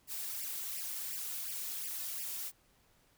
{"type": "noise with flanger", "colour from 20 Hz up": "blue", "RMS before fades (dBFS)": -40, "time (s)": [0.07, 2.52], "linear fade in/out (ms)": 50, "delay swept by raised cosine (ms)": [0.38, 2.88], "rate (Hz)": 2.8, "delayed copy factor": 1, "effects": ["pink hiss -69 dBFS RMS until 3.17 s"]}